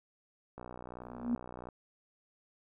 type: click train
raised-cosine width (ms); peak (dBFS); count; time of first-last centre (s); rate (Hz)
1; -31; 69; 0.58-1.687; 61.4
type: tone with exponential growth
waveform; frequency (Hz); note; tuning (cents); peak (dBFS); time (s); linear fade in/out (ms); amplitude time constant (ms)
sine; 239.4; A#3; +46; -25; 1.02-1.35; 0; 70
effects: none